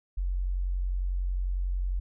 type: tone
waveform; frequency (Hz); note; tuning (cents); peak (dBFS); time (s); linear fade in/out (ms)
sine; 45.52; F#1; -28; -26; 0.17-2; 10
effects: none